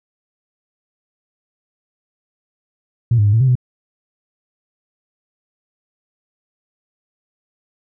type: tone with pitch steps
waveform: sine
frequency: 117.9 / 103.8 / 102.6 / 112.8 / 131.4 / 125.1 Hz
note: A#2 / G#2 / G#2 / A2 / C3 / B2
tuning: +20 / 0 / -21 / +44 / +8 / +23 cents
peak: -9 dBFS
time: 3.11-3.554 s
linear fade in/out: 5 ms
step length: 74 ms
effects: tanh soft clip ceiling -5 dBFS